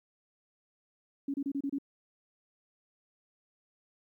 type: tone bursts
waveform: sine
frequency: 278.4 Hz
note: C#4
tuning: 8 cents sharp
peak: -30 dBFS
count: 6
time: 1.28-1.785 s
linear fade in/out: 5 ms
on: 60 ms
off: 29 ms
effects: 12-bit